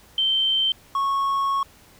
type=tone pair in turn; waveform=sine / triangle; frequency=3115 / 1101.3 Hz; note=G7 / C#6; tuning=-12 / -12 cents; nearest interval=octave + tritone; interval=1800 cents; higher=first; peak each=-18 dBFS; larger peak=neither; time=0.18-0.72 / 0.95-1.63 s; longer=second; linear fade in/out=2 ms; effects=pink hiss -52 dBFS RMS until 1.99 s